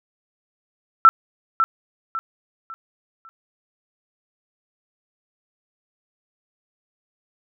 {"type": "tone with echo", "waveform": "sine", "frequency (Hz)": 1333, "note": "E6", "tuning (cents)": 19, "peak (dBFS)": -5, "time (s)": [1.05, 1.09], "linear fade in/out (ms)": 0, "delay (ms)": 550, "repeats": 4, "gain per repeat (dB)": -9, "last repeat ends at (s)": 3.29, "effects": []}